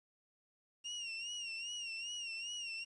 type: tone with vibrato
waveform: 30% pulse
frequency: 2794 Hz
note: F7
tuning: in tune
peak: -38 dBFS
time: 0.84-2.85 s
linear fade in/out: 20 ms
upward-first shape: sine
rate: 2.5 Hz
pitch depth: 77 cents each way
effects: resampled to 22050 Hz + 11-bit

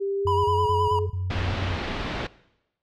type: tone with pitch glide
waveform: sine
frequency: 395.4 to 423.8 Hz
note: G4 to G#4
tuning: +15 to +35 cents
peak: -24 dBFS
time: 0-1.07 s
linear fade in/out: 20 ms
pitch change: +120 cents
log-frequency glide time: 0.18-0.6 s
type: tone bursts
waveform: sine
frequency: 92.1 Hz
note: F#2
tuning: 7 cents flat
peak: -25 dBFS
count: 7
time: 0.25-1.76 s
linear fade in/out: 5 ms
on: 190 ms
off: 30 ms
type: tone with vibrato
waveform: triangle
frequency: 980 Hz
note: B5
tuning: 14 cents flat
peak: -20 dBFS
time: 0.27-0.99 s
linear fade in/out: 2 ms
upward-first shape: sine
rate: 9.5 Hz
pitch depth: 42 cents each way
type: low-pass noise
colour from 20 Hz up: pink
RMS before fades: -30 dBFS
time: 1.3-2.27 s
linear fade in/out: 5 ms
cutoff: 3900 Hz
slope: 24 dB/octave
effects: noise-tail reverb RT60 0.9 s tail -20 dB re dry

